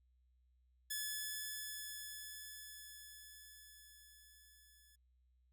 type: tone with level ramp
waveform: 5% pulse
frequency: 1719 Hz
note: A6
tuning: 41 cents flat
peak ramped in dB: -28 to -55 dBFS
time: 0.9-4.96 s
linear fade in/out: 10 ms
effects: added 62 Hz sine -70 dBFS peak until 5.52 s